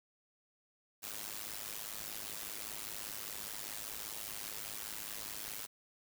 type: noise with amplitude modulation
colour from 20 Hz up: white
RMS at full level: -40 dBFS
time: 1.02-5.67 s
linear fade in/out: 20 ms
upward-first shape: sine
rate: 105 Hz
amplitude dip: 85%
effects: none